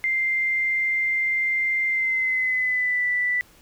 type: tone with pitch glide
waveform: sine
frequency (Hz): 2093 to 1975.5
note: C7 to B6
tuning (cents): 0 to 0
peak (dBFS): -20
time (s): 0.04-3.41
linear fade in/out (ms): 0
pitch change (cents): -100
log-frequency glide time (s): 1.88-3.05
effects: pink hiss -54 dBFS RMS until 3.61 s